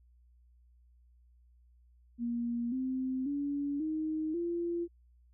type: tone with pitch steps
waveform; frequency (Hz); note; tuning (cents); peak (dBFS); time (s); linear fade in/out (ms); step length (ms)
sine; 236.9 / 259.8 / 285 / 312.6 / 342.9; A#3 / C4 / C#4 / D#4 / F4; +28 / -12 / +48 / +8 / -32; -31; 2.18-4.88; 50; 540
effects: added 60 Hz sine -60 dBFS peak until 5.33 s